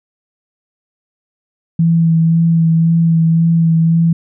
sine tone with vibrato, 164.81 Hz, E3, in tune, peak -8 dBFS, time 1.79-4.13 s, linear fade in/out 5 ms, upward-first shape sine, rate 1.9 Hz, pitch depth 18 cents each way, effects none

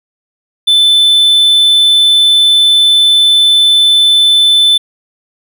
triangle tone, 3520 Hz, A7, in tune, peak -3 dBFS, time 0.67-4.78 s, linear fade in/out 10 ms, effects none

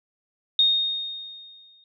sine tone with exponential decay, 3701 Hz, A#7, 13 cents flat, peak -14 dBFS, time 0.59-1.84 s, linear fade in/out 2 ms, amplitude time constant 270 ms, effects none

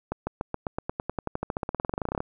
accelerating click train, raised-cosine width 1 ms, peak -14 dBFS, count 30, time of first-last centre 0.12-2.204 s, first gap 150 ms, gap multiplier 0.94, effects none

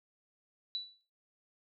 sine tone with exponential decay, 3951 Hz, B7, in tune, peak -31 dBFS, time 0.75-1.01 s, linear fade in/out 0 ms, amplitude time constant 55 ms, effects noise-tail reverb RT60 0.4 s tail -17 dB re dry

